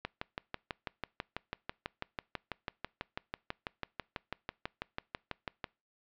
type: click train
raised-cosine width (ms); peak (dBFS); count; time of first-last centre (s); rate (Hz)
0.3; -19; 35; 0.05-5.642; 6.08
effects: noise-tail reverb RT60 0.3 s tail -25 dB re dry + low-pass 4000 Hz 12 dB/octave